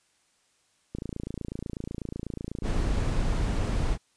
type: click train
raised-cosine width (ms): 3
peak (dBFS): -21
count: 56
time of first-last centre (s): 0.95-2.907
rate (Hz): 28.1
type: noise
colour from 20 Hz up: brown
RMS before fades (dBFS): -26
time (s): 2.62-3.98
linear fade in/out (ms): 50
effects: white hiss -68 dBFS RMS until 4.16 s + resampled to 22050 Hz